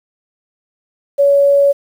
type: tone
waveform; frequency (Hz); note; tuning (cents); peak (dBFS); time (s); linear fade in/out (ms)
sine; 563; C#5; +27; -7; 1.18-1.73; 20
effects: 7-bit